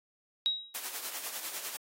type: tone with exponential decay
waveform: sine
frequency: 3826 Hz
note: A#7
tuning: 44 cents sharp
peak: -23 dBFS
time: 0.46-0.79 s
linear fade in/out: 0 ms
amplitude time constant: 70 ms
type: noise with tremolo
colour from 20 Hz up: white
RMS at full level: -37 dBFS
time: 0.74-1.77 s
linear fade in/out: 10 ms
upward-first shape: sine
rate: 10 Hz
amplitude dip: 55%
effects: high-pass 400 Hz 12 dB/octave + AAC 48 kbps